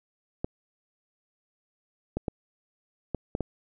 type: clicks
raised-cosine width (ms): 2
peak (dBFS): -15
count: 6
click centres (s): 0.445 / 2.17 / 2.282 / 3.147 / 3.351 / 3.407
effects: none